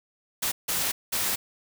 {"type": "noise bursts at uneven times", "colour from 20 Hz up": "white", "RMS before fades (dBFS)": -27, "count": 3, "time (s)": [[0.42, 0.52], [0.68, 0.92], [1.12, 1.36]], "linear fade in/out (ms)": 10, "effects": []}